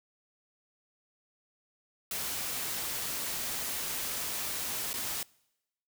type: noise with dropouts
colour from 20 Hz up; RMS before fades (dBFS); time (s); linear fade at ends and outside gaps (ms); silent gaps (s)
white; -35; 2.11-5.23; 2; 4.932-4.939
effects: noise-tail reverb RT60 0.9 s tail -25 dB re dry